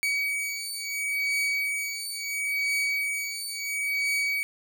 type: beating tone pair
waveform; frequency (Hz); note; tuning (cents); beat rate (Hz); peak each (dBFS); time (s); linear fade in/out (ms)
40% pulse; 2264 / 2264.73; C#7 / C#7; +36 / +37; 0.73; -29; 0.03-4.43; 0
effects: none